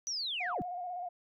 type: linear sweep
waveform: sine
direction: down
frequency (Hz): 6010 to 95.6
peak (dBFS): -33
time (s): 0.07-0.62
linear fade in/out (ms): 0
type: tone with vibrato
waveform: sine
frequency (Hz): 716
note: F5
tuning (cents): +43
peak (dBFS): -36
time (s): 0.4-1.09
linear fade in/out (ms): 10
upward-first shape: square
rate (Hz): 16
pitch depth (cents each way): 36
effects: tanh soft clip ceiling -24 dBFS